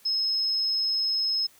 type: tone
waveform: sine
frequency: 5170 Hz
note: E8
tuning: 34 cents flat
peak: -23 dBFS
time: 0.05-1.47 s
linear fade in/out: 10 ms
effects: white hiss -57 dBFS RMS until 1.59 s